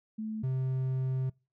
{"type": "tone pair in turn", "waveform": ["sine", "triangle"], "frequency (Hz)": [217.8, 130.66], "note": ["A3", "C3"], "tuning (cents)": [-17, -2], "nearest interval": "major sixth", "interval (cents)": 885, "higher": "first", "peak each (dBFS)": [-33, -26], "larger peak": "second", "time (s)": [[0.18, 0.43], [0.43, 1.3]], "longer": "second", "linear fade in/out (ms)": 10, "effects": ["noise-tail reverb RT60 0.3 s tail -25 dB re dry"]}